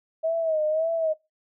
sine tone with vibrato, 637 Hz, D#5, 41 cents sharp, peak -21 dBFS, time 0.23-1.14 s, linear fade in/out 20 ms, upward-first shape sine, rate 1.8 Hz, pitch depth 72 cents each way, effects noise-tail reverb RT60 0.2 s tail -18 dB re dry

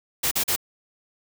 white noise bursts, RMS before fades -23 dBFS, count 3, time 0.23-0.562 s, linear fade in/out 10 ms, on 84 ms, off 40 ms, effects none

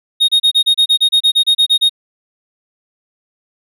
triangle tone bursts, 3725 Hz, A#7, 2 cents flat, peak -6 dBFS, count 15, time 0.2-1.895 s, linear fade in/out 20 ms, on 85 ms, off 30 ms, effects none

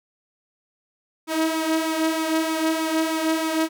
sawtooth tone with flanger, 320 Hz, D#4, 49 cents sharp, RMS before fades -23 dBFS, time 1.27-3.69 s, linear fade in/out 50 ms, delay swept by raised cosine 0.82 to 3.12 ms, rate 3.2 Hz, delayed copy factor +0.55, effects none

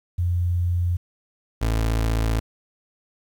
sine / 30% pulse tone pair in turn, 87.8 / 55.47 Hz, F2 / A1, +10 / +15 cents, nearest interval minor sixth, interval 795 cents, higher first, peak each -19 / -17 dBFS, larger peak second, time 0.18-0.97 / 1.61-2.4 s, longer neither, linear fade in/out 10 ms, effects 9-bit

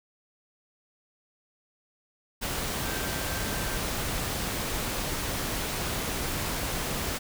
sine tone in noise, 1563 Hz, G6, 6 cents flat, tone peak -41 dBFS, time 2.82-3.78 s, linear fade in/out 20 ms, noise pink, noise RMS -31 dBFS, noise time 2.41-7.19 s, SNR -13 dB, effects none

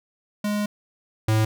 square tone pair in turn, 207.7 / 109.39 Hz, G#3 / A2, 0 / -10 cents, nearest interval major seventh, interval 1110 cents, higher first, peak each -23 / -18 dBFS, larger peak second, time 0.44-0.66 / 1.28-1.45 s, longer first, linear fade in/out 5 ms, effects none

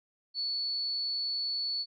sine tone, 4435 Hz, C#8, in tune, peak -30 dBFS, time 0.34-1.86 s, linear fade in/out 50 ms, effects none

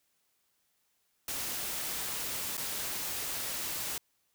white noise with dropouts, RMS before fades -36 dBFS, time 1.28-3.98 s, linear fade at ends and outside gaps 2 ms, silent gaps 2.57-2.577 s, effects white hiss -75 dBFS RMS until 4.34 s

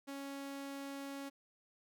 sawtooth tone, 277.2 Hz, C#4, in tune, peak -39 dBFS, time 0.07-1.3 s, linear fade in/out 20 ms, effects none

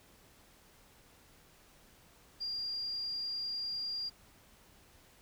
sine tone, 4790 Hz, D8, 33 cents sharp, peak -35 dBFS, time 2.4-4.1 s, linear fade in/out 20 ms, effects pink hiss -62 dBFS RMS until 5.21 s

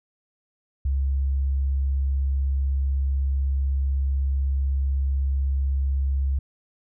sine tone, 68 Hz, C#2, 33 cents flat, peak -20 dBFS, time 0.85-6.39 s, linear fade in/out 5 ms, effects none

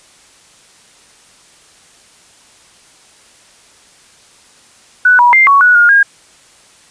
sine tone with pitch steps, 1485 / 968 / 2100 / 1116 / 1468 / 1424 / 1623 Hz, F#6 / B5 / C7 / C#6 / F#6 / F6 / G#6, +6 / -35 / +6 / +11 / -14 / +33 / -40 cents, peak -4 dBFS, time 5.05-6.03 s, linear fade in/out 5 ms, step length 140 ms, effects white hiss -45 dBFS RMS until 6.9 s + resampled to 22050 Hz

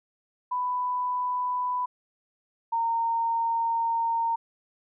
sine tone pair in turn, 994 / 919.8 Hz, B5 / A#5, +11 / -23 cents, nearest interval minor second, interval 134 cents, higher first, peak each -25 / -23 dBFS, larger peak second, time 0.51-1.86 / 2.72-4.36 s, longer second, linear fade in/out 10 ms, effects none

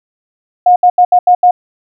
sine tone bursts at uneven times, 719 Hz, F#5, 50 cents flat, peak -3 dBFS, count 6, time 0.66-0.76 / 0.83-0.9 / 0.98-1.05 / 1.12-1.19 / 1.27-1.35 / 1.43-1.51 s, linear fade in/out 5 ms, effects none

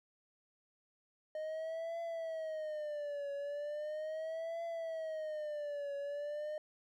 triangle tone with vibrato, 616 Hz, D#5, 17 cents flat, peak -36 dBFS, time 1.35-6.58 s, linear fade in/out 2 ms, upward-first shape triangle, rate 0.38 Hz, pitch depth 160 cents each way, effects none

